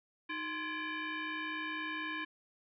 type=tone with frequency modulation; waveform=sine; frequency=311.1 Hz; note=D#4; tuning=in tune; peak=-36 dBFS; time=0.29-2.25 s; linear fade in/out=10 ms; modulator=678 Hz; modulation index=3.7; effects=none